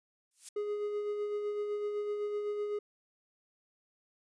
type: noise with exponential growth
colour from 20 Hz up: violet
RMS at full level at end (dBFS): -35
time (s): 0.31-0.49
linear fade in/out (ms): 5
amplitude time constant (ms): 39
type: tone with tremolo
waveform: triangle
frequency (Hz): 415.3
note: G#4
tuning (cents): 0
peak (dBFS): -29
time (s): 0.56-2.79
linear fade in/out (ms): 5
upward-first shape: sine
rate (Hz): 7.9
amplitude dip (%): 35
effects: resampled to 22050 Hz